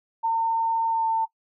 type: tone with pitch glide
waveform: sine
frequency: 908 to 898.1 Hz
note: A#5 to A5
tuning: -46 to +35 cents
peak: -20 dBFS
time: 0.23-1.26 s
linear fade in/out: 20 ms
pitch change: -19 cents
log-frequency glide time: 0.91-1.03 s
effects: noise-tail reverb RT60 0.1 s tail -19 dB re dry